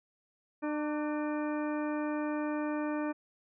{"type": "harmonic tone with a mistuned harmonic", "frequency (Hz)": 300, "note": "D4", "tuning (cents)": 37, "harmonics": [1, 2, 3, 4, 5, 6, 8], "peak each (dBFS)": [-32, -38, -42, -44, -46, -48, -50], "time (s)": [0.62, 3.13], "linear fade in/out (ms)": 20, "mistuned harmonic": 4, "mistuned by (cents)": -40, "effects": []}